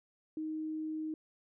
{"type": "tone", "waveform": "sine", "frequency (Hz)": 312.6, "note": "D#4", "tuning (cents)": 8, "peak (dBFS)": -35, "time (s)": [0.37, 1.14], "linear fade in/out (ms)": 2, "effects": []}